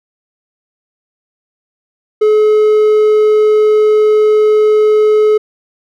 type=tone; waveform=triangle; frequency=427.2 Hz; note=G#4; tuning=49 cents sharp; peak=-4 dBFS; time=2.21-5.38 s; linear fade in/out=10 ms; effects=none